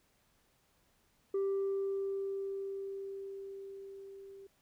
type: tone with level ramp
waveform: sine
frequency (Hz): 392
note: G4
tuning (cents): 0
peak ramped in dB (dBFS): -27 to -49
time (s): 1.34-4.47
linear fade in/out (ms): 5
effects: tanh soft clip ceiling -29 dBFS + pink hiss -72 dBFS RMS until 4.61 s